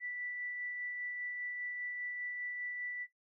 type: tone with tremolo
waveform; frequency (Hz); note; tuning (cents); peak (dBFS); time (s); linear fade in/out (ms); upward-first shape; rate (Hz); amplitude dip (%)
sine; 1969; B6; -6; -37; 0-3.07; 50; sine; 5; 25
effects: noise-tail reverb RT60 0.2 s tail -19 dB re dry